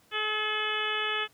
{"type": "harmonic tone with a mistuned harmonic", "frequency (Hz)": 428.6, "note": "A4", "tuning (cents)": -45, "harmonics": [1, 2, 3, 4, 5, 6, 7, 8], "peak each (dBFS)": [-37, -40, -34, -34, -38, -35, -34, -37], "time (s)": [0.11, 1.28], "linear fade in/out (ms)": 50, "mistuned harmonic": 2, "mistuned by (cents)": -17, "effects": ["pink hiss -62 dBFS RMS until 1.33 s", "high-pass 100 Hz 12 dB/octave"]}